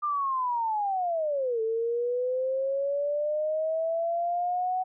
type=linear two-way sweep; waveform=sine; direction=down then up; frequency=1208 to 441.1 to 747 Hz; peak=-25 dBFS; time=0.02-4.84 s; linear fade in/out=20 ms; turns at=1.61 s; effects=none